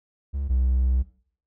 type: tone pair in turn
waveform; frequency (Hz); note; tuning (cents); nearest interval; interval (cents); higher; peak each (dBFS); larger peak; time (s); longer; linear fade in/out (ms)
triangle; 69.3 / 63.6; C#2 / C2; 0 / -48; minor second; 148; first; -23 / -16; second; 0.33-0.49 / 0.49-1.03; second; 20
effects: noise-tail reverb RT60 0.5 s tail -19 dB re dry + tanh soft clip ceiling -12 dBFS